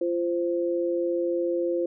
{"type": "tone pair together", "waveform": "sine", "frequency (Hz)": [344.6, 521.4], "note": ["F4", "C5"], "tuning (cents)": [-23, -6], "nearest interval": "perfect fifth", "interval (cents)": 717, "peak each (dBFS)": [-25, -27], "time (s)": [0.01, 1.86], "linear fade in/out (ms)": 5, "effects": []}